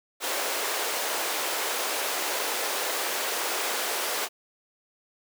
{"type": "high-pass noise", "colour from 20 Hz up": "pink", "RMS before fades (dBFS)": -29, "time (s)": [0.2, 4.29], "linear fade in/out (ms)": 50, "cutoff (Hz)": 410, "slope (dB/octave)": 24, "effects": []}